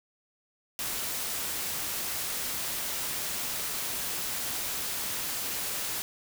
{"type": "noise", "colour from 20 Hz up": "white", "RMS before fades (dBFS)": -33, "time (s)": [0.79, 6.02], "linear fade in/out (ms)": 0, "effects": []}